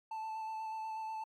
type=tone with vibrato; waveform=triangle; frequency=880 Hz; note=A5; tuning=in tune; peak=-36 dBFS; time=0.11-1.24 s; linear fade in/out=5 ms; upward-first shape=square; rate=8.2 Hz; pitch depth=11 cents each way; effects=MP3 96 kbps